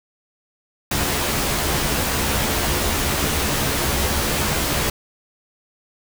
pink noise with comb filter, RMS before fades -21 dBFS, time 0.91-4.9 s, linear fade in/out 5 ms, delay 14 ms, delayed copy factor +0.6, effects none

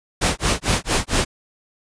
pink noise with tremolo, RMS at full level -17 dBFS, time 0.21-1.25 s, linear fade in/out 10 ms, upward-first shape sine, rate 4.4 Hz, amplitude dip 100%, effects resampled to 22050 Hz

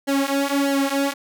sawtooth tone with flanger, 277.9 Hz, C#4, 4 cents sharp, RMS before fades -21 dBFS, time 0.07-1.14 s, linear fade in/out 20 ms, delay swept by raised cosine 0.81 to 4.61 ms, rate 1.6 Hz, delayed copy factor -0.9, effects none

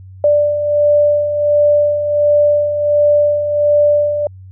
sine beating tone pair, 587.3 / 588.7 Hz, D5 / D5, 0 / +4 cents, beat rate 1.4 Hz, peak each -18 / -10 dBFS, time 0.24-4.27 s, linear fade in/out 2 ms, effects added 94 Hz sine -33 dBFS peak until 4.51 s

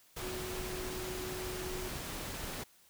sine tone in noise, 368.3 Hz, F#4, 8 cents flat, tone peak -41 dBFS, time 0.22-1.89 s, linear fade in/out 10 ms, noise pink, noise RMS -41 dBFS, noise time 0.16-2.64 s, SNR -3 dB, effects white hiss -64 dBFS RMS until 2.89 s

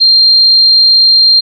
sine tone, 4186 Hz, C8, in tune, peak -3 dBFS, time 0-1.41 s, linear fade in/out 20 ms, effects none

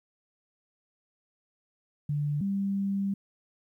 sine tone pair in turn, 146.5 / 197.31 Hz, D3 / G3, -4 / +12 cents, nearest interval perfect fourth, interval 516 cents, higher second, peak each -26 dBFS, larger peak neither, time 2.09-2.41 / 2.41-3.14 s, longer second, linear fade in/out 5 ms, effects 11-bit

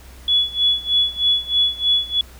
sine tone with tremolo, 3400 Hz, G#7, 40 cents sharp, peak -12 dBFS, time 0.28-2.21 s, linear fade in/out 2 ms, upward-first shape sine, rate 3.2 Hz, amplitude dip 90%, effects added 63 Hz sine -40 dBFS peak until 2.39 s + pink hiss -46 dBFS RMS until 2.39 s

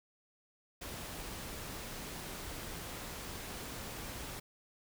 pink noise, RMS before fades -44 dBFS, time 0.81-4.4 s, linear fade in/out 10 ms, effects none

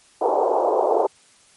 pink band-pass noise, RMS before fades -19 dBFS, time 0.21-1.07 s, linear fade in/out 10 ms, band 380 to 940 Hz, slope 48 dB/octave, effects white hiss -54 dBFS RMS until 1.56 s + MP3 48 kbps

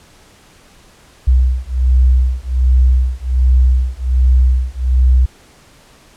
sine beating tone pair, 62.7 / 64 Hz, B1 / C2, +27 / -38 cents, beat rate 1.3 Hz, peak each -12 dBFS, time 1.27-5.26 s, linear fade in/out 10 ms, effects pink hiss -46 dBFS RMS until 6.16 s + low-pass 10000 Hz 12 dB/octave

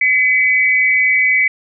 sine tone pair together, 2026 / 2266 Hz, B6 / C#7, +44 / +37 cents, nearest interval major second, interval 193 cents, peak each -13 dBFS, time 0.01-1.48 s, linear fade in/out 5 ms, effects none

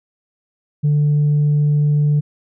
sine tone, 147.7 Hz, D3, 10 cents sharp, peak -10 dBFS, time 0.83-2.21 s, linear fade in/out 20 ms, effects tanh soft clip ceiling -10 dBFS

